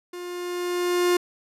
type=tone with level ramp; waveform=45% pulse; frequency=354.6 Hz; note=F4; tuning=26 cents sharp; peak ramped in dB=-34 to -17 dBFS; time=0.13-1.17 s; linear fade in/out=5 ms; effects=resampled to 32000 Hz